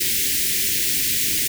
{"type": "band-stop noise", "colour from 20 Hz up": "white", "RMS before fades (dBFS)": -21, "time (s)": [0, 1.48], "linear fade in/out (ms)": 10, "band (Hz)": [420, 1800], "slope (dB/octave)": 48, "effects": []}